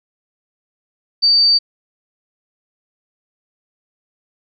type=tone; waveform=sine; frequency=4613 Hz; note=D8; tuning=32 cents flat; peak=-9 dBFS; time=1.22-1.59 s; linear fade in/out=20 ms; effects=none